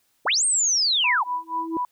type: linear two-way sweep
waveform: sine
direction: up then down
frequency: 195.8 to 8760 to 728 Hz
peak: -18 dBFS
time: 0.25-1.24 s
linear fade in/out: 20 ms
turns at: 0.45 s
type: tone with tremolo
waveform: sine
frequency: 987.8 Hz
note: B5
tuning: in tune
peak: -22 dBFS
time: 1.04-1.85 s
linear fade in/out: 2 ms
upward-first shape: sine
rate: 4.2 Hz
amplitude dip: 100%
type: tone with exponential growth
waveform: sine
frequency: 327.1 Hz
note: E4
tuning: 13 cents flat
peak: -22 dBFS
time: 1.26-1.77 s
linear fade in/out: 1 ms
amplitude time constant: 110 ms
effects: white hiss -67 dBFS RMS until 1.91 s